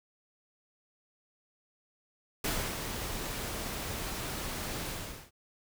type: noise with ADSR envelope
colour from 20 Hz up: pink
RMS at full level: -31 dBFS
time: 2.44-5.31 s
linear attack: 6 ms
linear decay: 300 ms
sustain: -6 dB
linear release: 420 ms
effects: none